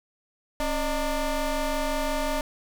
25% pulse ring-modulated tone, 294.2 Hz, D4, 3 cents sharp, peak -18 dBFS, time 0.6-2.41 s, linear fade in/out 2 ms, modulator 317 Hz, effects none

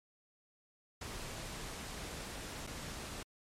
pink noise with dropouts, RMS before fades -44 dBFS, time 1.01-3.23 s, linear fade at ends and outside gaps 5 ms, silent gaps 2.668-2.672 s, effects low-pass 10000 Hz 12 dB/octave + MP3 64 kbps

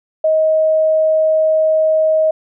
sine tone, 630 Hz, D#5, 21 cents sharp, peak -10 dBFS, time 0.24-2.31 s, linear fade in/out 5 ms, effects none

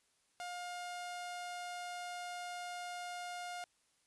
sawtooth tone, 710 Hz, F5, 28 cents sharp, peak -38 dBFS, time 0.4-3.64 s, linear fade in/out 0 ms, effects white hiss -75 dBFS RMS until 4.06 s + resampled to 24000 Hz

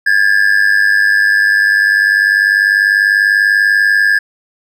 triangle ring-modulated tone, 1675 Hz, G#6, 14 cents sharp, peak -3 dBFS, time 0.06-4.19 s, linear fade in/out 10 ms, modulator 50.1 Hz, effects none

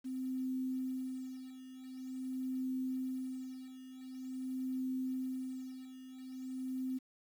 sine tone with tremolo, 259.1 Hz, C4, 17 cents flat, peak -34 dBFS, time 0.04-6.99 s, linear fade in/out 20 ms, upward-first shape sine, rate 0.46 Hz, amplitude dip 80%, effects 10-bit

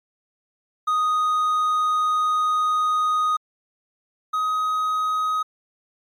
triangle tone pair in turn, 1244.5 / 1259 Hz, D#6 / D#6, 0 / +20 cents, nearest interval unison, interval 20 cents, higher second, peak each -16 / -18 dBFS, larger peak first, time 0.87-3.37 / 4.33-5.43 s, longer first, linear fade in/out 10 ms, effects MP3 96 kbps

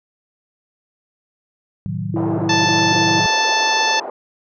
sine chord, A diminished seventh, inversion none, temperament equal, 110 / 130.81 / 155.56 / 185 Hz, A2 / C3 / Eb3 / Gb3, 0 / 0 / 0 / 0 cents, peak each -26 / -31 / -26 / -26 dBFS, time 1.86-3.26 s, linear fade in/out 0 ms
sine tone bursts, 329.4 Hz, E4, 1 cent flat, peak -19 dBFS, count 4, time 2.14-3.199 s, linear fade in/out 2 ms, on 240 ms, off 33 ms
white band-pass noise, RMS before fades -28 dBFS, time 2.16-4.1 s, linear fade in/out 2 ms, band 370 to 850 Hz, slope 24 dB/octave
harmonic tone, 880 Hz, A5, in tune, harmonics 1 / 2 / 3 / 4 / 5 / 6 / 7, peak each -18 / -21 / -23 / -24 / -25 / -26 / -26 dBFS, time 2.49-4 s, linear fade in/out 5 ms
effects none

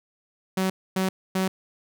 sawtooth tone bursts, 188.6 Hz, F#3, 33 cents sharp, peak -18 dBFS, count 3, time 0.57-1.48 s, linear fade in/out 5 ms, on 130 ms, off 260 ms, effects none

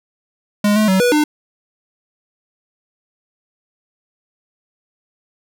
square tone with pitch steps, 206.7 / 214.7 / 189.3 / 488.2 / 300.8 Hz, G#3 / A3 / F#3 / B4 / D4, -8 / -42 / +40 / -20 / +42 cents, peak -12 dBFS, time 0.64-1.24 s, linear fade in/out 5 ms, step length 120 ms, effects none

